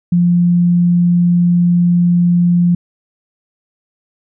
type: tone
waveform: sine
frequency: 174.61 Hz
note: F3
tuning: in tune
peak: -8 dBFS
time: 0.12-2.75 s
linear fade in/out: 5 ms
effects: none